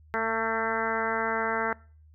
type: harmonic tone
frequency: 224.4 Hz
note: A3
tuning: 34 cents sharp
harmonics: 1 / 2 / 3 / 4 / 5 / 6 / 7 / 8 / 9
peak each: -37 / -32 / -35 / -32 / -36 / -33 / -33 / -37 / -37 dBFS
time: 0.14-1.73 s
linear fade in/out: 0 ms
effects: noise-tail reverb RT60 0.4 s tail -22 dB re dry + added 77 Hz sine -52 dBFS peak until 2.14 s